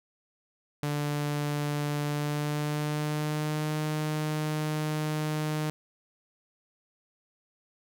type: tone with pitch glide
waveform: sawtooth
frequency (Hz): 146.83 to 153.33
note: D3 to D#3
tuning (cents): 0 to -25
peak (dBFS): -24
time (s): 0.83-5.7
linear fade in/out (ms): 0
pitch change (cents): +75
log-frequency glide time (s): 2.05-3.77
effects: none